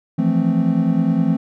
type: chord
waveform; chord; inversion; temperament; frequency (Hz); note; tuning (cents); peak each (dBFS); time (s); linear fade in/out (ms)
triangle; F major seventh; third; equal; 164.81 / 174.61 / 220 / 261.6; E3 / F3 / A3 / C4; 0 / 0 / 0 / 0; -18; 0.18-1.37; 10
effects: none